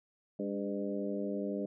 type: harmonic tone with a mistuned harmonic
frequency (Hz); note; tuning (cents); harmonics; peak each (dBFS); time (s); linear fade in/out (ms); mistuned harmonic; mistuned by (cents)
100.8; G2; +49; 2 / 3 / 4 / 5 / 6; -37 / -39 / -40 / -41 / -42; 0.39-1.66; 5; 3; -50
effects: none